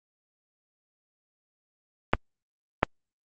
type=clicks; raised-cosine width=0.5 ms; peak=-3 dBFS; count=2; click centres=2.135 / 2.831 s; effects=Opus 24 kbps